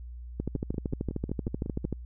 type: two click trains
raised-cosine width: 3 ms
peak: -22 / -17 dBFS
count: 8 / 21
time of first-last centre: 0.56-1.844 / 0.4-1.927 s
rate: 5.45 / 13.1 Hz
effects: added 60 Hz sine -39 dBFS peak until 2.05 s